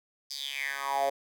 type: tone with high-pass filter sweep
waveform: 10% pulse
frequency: 138.7 Hz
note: C#3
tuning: 1 cent sharp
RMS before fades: -32 dBFS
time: 0.3-1.1 s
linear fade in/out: 10 ms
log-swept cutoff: 5100 to 570 Hz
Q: 6.1
effects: none

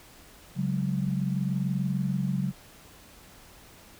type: chord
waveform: sine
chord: C# suspended fourth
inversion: none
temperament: equal with one note detuned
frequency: 138.59 / 185 / 205.6 Hz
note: C#3 / F#3 / G#3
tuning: 0 / 0 / -17 cents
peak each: -29 / -28 / -34 dBFS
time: 0.55-2.53 s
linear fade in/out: 50 ms
effects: pink hiss -52 dBFS RMS until 3.99 s

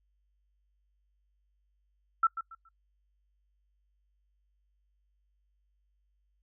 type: tone with echo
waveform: sine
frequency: 1336 Hz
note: E6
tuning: 23 cents sharp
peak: -20 dBFS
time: 2.23-2.27 s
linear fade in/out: 5 ms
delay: 140 ms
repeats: 3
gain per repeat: -12 dB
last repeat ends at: 2.69 s
effects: noise-tail reverb RT60 0.1 s tail -20 dB re dry + added 50 Hz sine -70 dBFS peak until 6.42 s

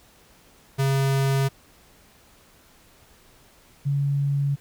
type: tone pair in turn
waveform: square / sine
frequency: 136.1 / 140.97 Hz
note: C#3 / C#3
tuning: -31 / +29 cents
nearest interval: minor second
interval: 60 cents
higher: second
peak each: -20 dBFS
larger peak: neither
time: 0.78-1.49 / 3.85-4.56 s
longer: neither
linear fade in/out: 20 ms
effects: pink hiss -55 dBFS RMS until 4.6 s

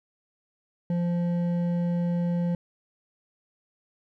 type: tone with hard clipping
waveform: triangle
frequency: 173.5 Hz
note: F3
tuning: 11 cents flat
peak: -25 dBFS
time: 0.9-2.55 s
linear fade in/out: 2 ms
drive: 11 dB
effects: none

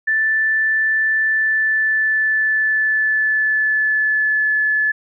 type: tone with pitch glide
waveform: sine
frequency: 1760 to 1724.8 Hz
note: A6 to A6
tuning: 0 to -35 cents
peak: -14 dBFS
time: 0.07-4.92 s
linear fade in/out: 10 ms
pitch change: -35 cents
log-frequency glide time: 1.26-4.55 s
effects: none

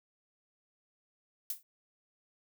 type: noise with exponential decay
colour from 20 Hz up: violet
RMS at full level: -32 dBFS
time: 1.5-1.63 s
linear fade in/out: 2 ms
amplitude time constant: 28 ms
effects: none

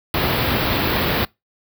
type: band-stop noise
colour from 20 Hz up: pink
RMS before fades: -19 dBFS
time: 0.14-1.25 s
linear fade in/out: 2 ms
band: 4600 to 13000 Hz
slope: 48 dB/octave
effects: noise-tail reverb RT60 0.2 s tail -24 dB re dry + high-pass 60 Hz 12 dB/octave

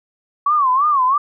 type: tone with vibrato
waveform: sine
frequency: 1108.7 Hz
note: C#6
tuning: in tune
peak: -12 dBFS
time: 0.46-1.18 s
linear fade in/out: 5 ms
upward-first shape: sine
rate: 3 Hz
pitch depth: 170 cents each way
effects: none

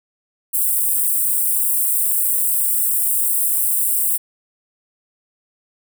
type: high-pass noise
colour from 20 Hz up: white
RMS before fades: -18 dBFS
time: 0.53-4.18 s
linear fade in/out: 20 ms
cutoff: 8000 Hz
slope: 96 dB/octave
effects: none

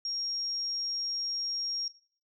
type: tone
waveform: sine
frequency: 5580 Hz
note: F8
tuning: 2 cents flat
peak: -31 dBFS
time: 0.05-1.88 s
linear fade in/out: 2 ms
effects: noise-tail reverb RT60 0.5 s tail -18 dB re dry

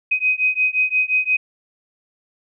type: beating tone pair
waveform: sine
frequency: 2511 / 2516.7 Hz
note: D#7 / D#7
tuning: +15 / +19 cents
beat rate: 5.7 Hz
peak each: -19 dBFS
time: 0.11-1.37 s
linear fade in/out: 10 ms
effects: none

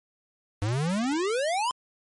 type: exponential sweep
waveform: square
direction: up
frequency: 98 to 1046.5 Hz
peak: -25 dBFS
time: 0.62-1.71 s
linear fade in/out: 0 ms
effects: MP3 48 kbps

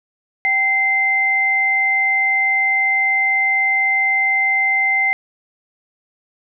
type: tone pair together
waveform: sine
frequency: 778.4 / 2078 Hz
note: G5 / C7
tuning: -12 / -12 cents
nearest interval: octave + perfect fourth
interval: 1700 cents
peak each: -23 / -14 dBFS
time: 0.45-5.13 s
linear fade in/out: 0 ms
effects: none

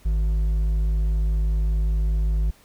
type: tone with hard clipping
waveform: triangle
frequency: 52.5 Hz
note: G#1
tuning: 19 cents sharp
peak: -20 dBFS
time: 0.05-2.51 s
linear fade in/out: 10 ms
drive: 8 dB
effects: pink hiss -55 dBFS RMS until 2.64 s

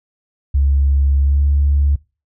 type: tone with pitch glide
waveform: sine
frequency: 69.5 to 71.25 Hz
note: C#2 to C#2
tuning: +5 to +48 cents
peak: -10 dBFS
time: 0.54-1.96 s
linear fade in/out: 10 ms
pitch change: +43 cents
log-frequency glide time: 1.23-1.41 s
effects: noise-tail reverb RT60 0.3 s tail -23 dB re dry + tanh soft clip ceiling -6 dBFS

